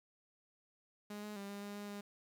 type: tone with pitch steps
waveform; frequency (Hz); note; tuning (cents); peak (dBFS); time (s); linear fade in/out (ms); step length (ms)
sawtooth; 207.2 / 210 / 199.3 / 201.9 / 203.7 / 205 / 203.5; G#3 / G#3 / G3 / G#3 / G#3 / G#3 / G#3; -4 / +19 / +29 / -49 / -33 / -22 / -35; -40; 1.1-2.01; 5; 130
effects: 11-bit